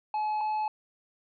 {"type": "tone pair in turn", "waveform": "triangle", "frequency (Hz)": [853, 857.4], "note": ["G#5", "A5"], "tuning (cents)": [46, -45], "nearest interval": "unison", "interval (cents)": 9, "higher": "second", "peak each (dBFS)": -25, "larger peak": "neither", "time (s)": [[0.14, 0.41], [0.41, 0.68]], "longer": "neither", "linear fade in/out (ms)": 2, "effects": ["resampled to 11025 Hz"]}